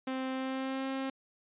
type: tone with pitch glide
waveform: sawtooth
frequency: 261.6 to 267.3 Hz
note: C4 to C4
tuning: 0 to +37 cents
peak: -29 dBFS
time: 0.07-1.1 s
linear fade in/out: 5 ms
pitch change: +37 cents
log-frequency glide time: 0.32-0.87 s
effects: resampled to 8000 Hz